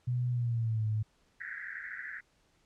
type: tone with pitch glide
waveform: sine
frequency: 123.47 to 108.11 Hz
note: B2 to A2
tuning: 0 to -30 cents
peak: -28 dBFS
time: 0.07-1.03 s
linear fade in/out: 10 ms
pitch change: -230 cents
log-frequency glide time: 0.3-0.86 s
type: band-pass noise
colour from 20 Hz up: white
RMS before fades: -42 dBFS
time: 1.4-2.21 s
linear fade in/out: 10 ms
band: 1500 to 2000 Hz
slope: 96 dB/octave
effects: pink hiss -70 dBFS RMS until 2.65 s + low-pass 8000 Hz 12 dB/octave